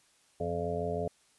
harmonic tone with a mistuned harmonic, 86 Hz, F2, 26 cents flat, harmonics 1 / 2 / 3 / 5 / 6 / 7 / 8, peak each -39 / -39 / -43 / -35 / -42 / -37 / -38 dBFS, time 0.4-1.08 s, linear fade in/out 5 ms, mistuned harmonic 1, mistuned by +110 cents, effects white hiss -66 dBFS RMS until 1.38 s + resampled to 24000 Hz

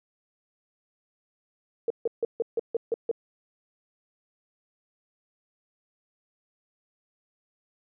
sine tone bursts, 461.2 Hz, A#4, 19 cents flat, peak -22 dBFS, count 8, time 1.88-3.114 s, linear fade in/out 2 ms, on 23 ms, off 150 ms, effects none

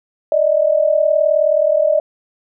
sine tone pair together, 589 / 628.1 Hz, D5 / D#5, +5 / +16 cents, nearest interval minor second, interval 111 cents, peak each -14 dBFS, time 0.32-2 s, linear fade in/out 2 ms, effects none

